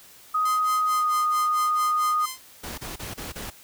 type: tone with pitch glide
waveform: sine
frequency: 1253 to 1234.3 Hz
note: D#6 to D#6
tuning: +12 to -14 cents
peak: -20 dBFS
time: 0.34-2.26 s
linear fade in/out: 10 ms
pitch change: -26 cents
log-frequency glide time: 0.84-1.11 s
type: tone with tremolo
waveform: 5% pulse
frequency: 1038 Hz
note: C6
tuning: 14 cents flat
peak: -19 dBFS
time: 0.45-2.41 s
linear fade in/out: 5 ms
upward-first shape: sine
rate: 4.5 Hz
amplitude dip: 95%
type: noise bursts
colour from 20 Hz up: pink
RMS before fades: -35 dBFS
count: 5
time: 2.63-3.504 s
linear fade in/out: 10 ms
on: 150 ms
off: 31 ms
effects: white hiss -50 dBFS RMS until 3.63 s